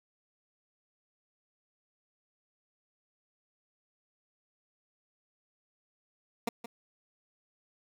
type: tone with echo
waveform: 15% pulse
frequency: 233.1 Hz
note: A#3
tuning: in tune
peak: -22 dBFS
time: 6.47-6.49 s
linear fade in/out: 5 ms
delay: 170 ms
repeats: 1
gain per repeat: -11 dB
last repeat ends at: 6.66 s
effects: none